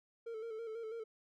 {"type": "tone with vibrato", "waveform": "triangle", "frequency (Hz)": 449.8, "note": "A4", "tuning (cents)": 38, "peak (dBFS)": -39, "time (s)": [0.26, 1.04], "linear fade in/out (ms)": 10, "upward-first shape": "square", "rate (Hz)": 6.1, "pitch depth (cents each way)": 46, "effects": []}